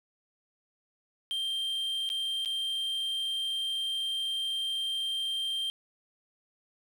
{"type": "tone with dropouts", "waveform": "triangle", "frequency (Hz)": 3168, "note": "G7", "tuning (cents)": 18, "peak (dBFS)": -28, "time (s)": [1.31, 5.7], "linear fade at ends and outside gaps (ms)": 0, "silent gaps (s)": [[2.091, 2.101], [2.449, 2.458]], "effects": ["9-bit"]}